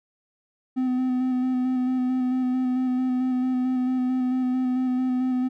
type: tone with vibrato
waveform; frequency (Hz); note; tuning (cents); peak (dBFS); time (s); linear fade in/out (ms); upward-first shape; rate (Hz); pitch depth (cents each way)
triangle; 254.6; C4; -47; -19; 0.76-5.49; 20; square; 4.5; 16
effects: none